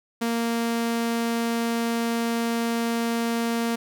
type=tone; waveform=sawtooth; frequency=232 Hz; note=A#3; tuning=8 cents flat; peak=-19 dBFS; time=0.21-3.76 s; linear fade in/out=10 ms; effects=none